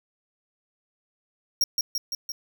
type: tone with echo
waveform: 45% pulse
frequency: 5588 Hz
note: F8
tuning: in tune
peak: -19 dBFS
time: 1.61-1.64 s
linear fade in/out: 2 ms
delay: 170 ms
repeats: 4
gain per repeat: -3 dB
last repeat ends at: 2.32 s
effects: none